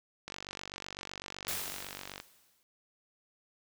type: click train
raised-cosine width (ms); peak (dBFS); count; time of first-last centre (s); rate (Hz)
0.2; -23; 93; 0.28-2.201; 47.9
type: noise with exponential decay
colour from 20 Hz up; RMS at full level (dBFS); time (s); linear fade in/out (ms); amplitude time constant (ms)
white; -34; 1.48-2.63; 0; 250
effects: none